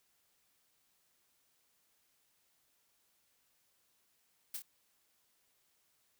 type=noise with echo; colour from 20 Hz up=blue; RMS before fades=-40 dBFS; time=4.54-4.57 s; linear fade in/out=5 ms; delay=26 ms; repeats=2; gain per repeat=-5 dB; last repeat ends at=4.622 s; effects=white hiss -75 dBFS RMS until 6.19 s